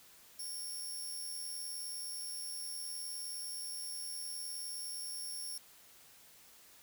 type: tone with amplitude modulation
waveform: 10% pulse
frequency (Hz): 5490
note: F8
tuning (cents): -31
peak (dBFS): -33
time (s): 0.39-5.58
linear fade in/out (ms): 5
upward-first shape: sine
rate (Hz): 79.3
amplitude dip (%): 35
effects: white hiss -60 dBFS RMS until 6.82 s